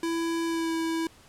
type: tone with pitch glide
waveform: square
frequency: 332.4 to 327.4 Hz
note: E4 to E4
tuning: +15 to -12 cents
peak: -27 dBFS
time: 0.03-1.07 s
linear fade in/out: 2 ms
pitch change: -27 cents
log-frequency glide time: 0.46-0.73 s
effects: pink hiss -55 dBFS RMS until 1.28 s + low-pass 11000 Hz 12 dB/octave